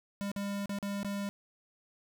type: tone with dropouts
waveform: square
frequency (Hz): 200.8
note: G3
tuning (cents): +42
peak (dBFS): -34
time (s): 0.21-1.29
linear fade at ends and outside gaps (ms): 0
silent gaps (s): 0.316-0.362 / 0.658-0.694 / 0.787-0.827 / 1.031-1.047
effects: none